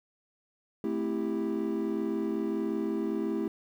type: chord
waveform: triangle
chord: A minor seventh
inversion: none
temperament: equal with one note detuned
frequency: 220 / 261.6 / 329.6 / 395 Hz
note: A3 / C4 / E4 / G4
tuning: 0 / 0 / 0 / +13 cents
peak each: -31 / -34 / -30 / -32 dBFS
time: 0.84-3.48 s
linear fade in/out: 2 ms
effects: tanh soft clip ceiling -19 dBFS + 10-bit